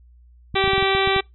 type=clicks; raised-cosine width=5 ms; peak=-17 dBFS; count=9; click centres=0.544 / 0.641 / 0.677 / 0.734 / 0.78 / 0.826 / 0.95 / 1.075 / 1.163 s
type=harmonic tone; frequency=388 Hz; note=G4; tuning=18 cents flat; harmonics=1 / 2 / 3 / 4 / 5 / 6 / 7 / 8 / 9 / 10; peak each=-21 / -24 / -26 / -30 / -28 / -26 / -32 / -31 / -28 / -29 dBFS; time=0.55-1.21 s; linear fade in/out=10 ms
effects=noise-tail reverb RT60 0.2 s tail -26 dB re dry + added 60 Hz sine -47 dBFS peak until 1.34 s